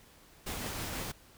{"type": "noise with tremolo", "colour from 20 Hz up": "pink", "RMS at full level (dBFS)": -37, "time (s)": [0.46, 1.12], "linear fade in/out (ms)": 10, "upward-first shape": "triangle", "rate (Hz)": 6.2, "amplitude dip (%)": 25, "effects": ["pink hiss -59 dBFS RMS until 1.37 s"]}